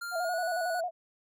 square tone with pitch glide, 1396.9 to 1470.6 Hz, F6 to F#6, 0 to -11 cents, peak -36 dBFS, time 0.01-0.81 s, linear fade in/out 10 ms, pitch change +89 cents, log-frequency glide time 0.18-0.38 s
sine tone with vibrato, 689 Hz, F5, 24 cents flat, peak -29 dBFS, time 0.11-0.91 s, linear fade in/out 50 ms, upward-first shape square, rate 11 Hz, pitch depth 76 cents each way
effects none

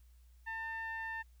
sawtooth tone with low-pass filter, 899 Hz, A5, 37 cents sharp, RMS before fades -41 dBFS, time 0.46-1.23 s, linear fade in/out 20 ms, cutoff 2000 Hz, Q 6.6, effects added 60 Hz sine -58 dBFS peak until 1.4 s + white hiss -75 dBFS RMS until 1.4 s

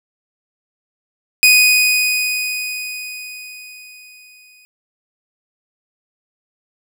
sawtooth tone with exponential decay, 2489 Hz, D#7, in tune, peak -3 dBFS, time 1.43-4.65 s, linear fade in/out 0 ms, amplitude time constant 700 ms, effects none

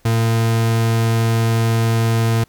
40% pulse tone, 113.9 Hz, A#2, 40 cents flat, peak -13 dBFS, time 0.05-2.44 s, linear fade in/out 5 ms, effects pink hiss -56 dBFS RMS until 2.48 s

